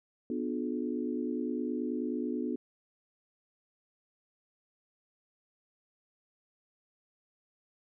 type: chord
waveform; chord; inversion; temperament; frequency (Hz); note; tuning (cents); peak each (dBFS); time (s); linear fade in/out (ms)
sine; B diminished seventh; none; just; 246.9 / 296.3 / 355.6 / 426.7; B3 / D4 / F4 / Ab4; 0 / +15 / +31 / +47; -34 / -36 / -38 / -40; 0.3-2.56; 2
effects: none